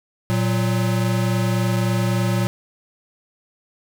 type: tone pair together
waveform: square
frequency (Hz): 115.71 / 185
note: A#2 / F#3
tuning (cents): -12 / 0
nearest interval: minor sixth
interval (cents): 812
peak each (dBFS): -20 / -23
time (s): 0.3-2.47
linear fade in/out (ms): 0
effects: none